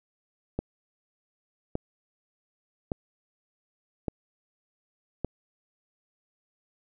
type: click train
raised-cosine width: 2 ms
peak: -15 dBFS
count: 5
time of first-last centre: 0.59-5.247 s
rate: 0.859 Hz
effects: none